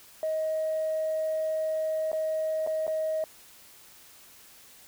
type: tone with dropouts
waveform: sine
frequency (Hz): 630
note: D#5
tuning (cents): +21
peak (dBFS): -25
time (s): 0.23-3.24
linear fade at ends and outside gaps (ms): 1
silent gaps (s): 2.117-2.13 / 2.665-2.673 / 2.868-2.878
effects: tanh soft clip ceiling -22 dBFS + white hiss -53 dBFS RMS until 4.87 s